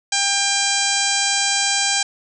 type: harmonic tone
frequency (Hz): 797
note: G5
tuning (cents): +28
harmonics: 1 / 2 / 3 / 4 / 5 / 6 / 7 / 8 / 9 / 10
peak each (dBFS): -26 / -26 / -26 / -26 / -26 / -26 / -26 / -26 / -26 / -26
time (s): 0.12-2.03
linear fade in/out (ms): 5
effects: none